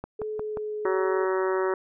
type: click train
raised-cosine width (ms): 1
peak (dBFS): -20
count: 4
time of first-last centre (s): 0.04-0.572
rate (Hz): 5.64
type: tone with pitch glide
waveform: sine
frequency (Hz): 429.5 to 421.4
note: A4 to G#4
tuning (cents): -42 to +25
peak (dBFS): -29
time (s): 0.19-1.25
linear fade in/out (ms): 5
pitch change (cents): -33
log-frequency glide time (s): 0.31-0.96
type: harmonic tone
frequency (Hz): 188.3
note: F#3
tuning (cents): +31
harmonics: 2 / 3 / 4 / 5 / 6 / 7 / 8 / 9 / 10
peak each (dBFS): -24 / -32 / -41 / -33 / -36 / -36 / -39 / -42 / -40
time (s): 0.85-1.74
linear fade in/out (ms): 2
effects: none